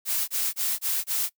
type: noise bursts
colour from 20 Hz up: blue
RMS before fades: -26 dBFS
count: 5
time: 0.05-1.296 s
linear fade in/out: 50 ms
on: 230 ms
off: 24 ms
effects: noise-tail reverb RT60 0.1 s tail -22 dB re dry